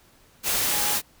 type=tone in noise; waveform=sine; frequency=830.6 Hz; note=G#5; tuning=in tune; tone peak=-33 dBFS; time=0.69-0.99 s; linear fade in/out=50 ms; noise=white; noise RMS=-24 dBFS; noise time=0.43-1.02 s; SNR=-12 dB; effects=pink hiss -57 dBFS RMS until 1.2 s

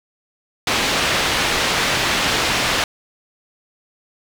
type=low-pass noise; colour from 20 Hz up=white; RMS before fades=-19 dBFS; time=0.67-2.84 s; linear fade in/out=2 ms; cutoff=3600 Hz; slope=12 dB/octave; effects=none

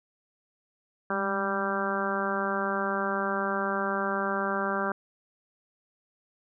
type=harmonic tone with a mistuned harmonic; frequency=196 Hz; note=G3; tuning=in tune; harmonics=1 / 2 / 3 / 4 / 5 / 6 / 7 / 8; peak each=-34 / -34 / -34 / -36 / -36 / -34 / -34 / -34 dBFS; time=1.1-4.92 s; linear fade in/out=2 ms; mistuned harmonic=1; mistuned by=+46 cents; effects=none

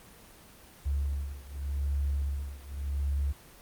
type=beating tone pair; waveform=sine; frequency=69.9 / 70.75 Hz; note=C#2 / C#2; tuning=+15 / +36 cents; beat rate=0.85 Hz; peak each=-31 / -33 dBFS; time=0.85-3.33 s; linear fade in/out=20 ms; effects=pink hiss -53 dBFS RMS until 3.61 s + Opus 24 kbps

